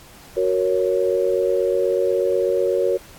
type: chord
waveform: sine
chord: F# major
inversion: none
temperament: equal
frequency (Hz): 370 / 466.2 / 554.4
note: F#4 / A#4 / C#5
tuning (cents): 0 / 0 / 0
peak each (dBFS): -21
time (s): 0.36-2.98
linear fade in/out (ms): 20
effects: pink hiss -45 dBFS RMS until 3.18 s + AAC 64 kbps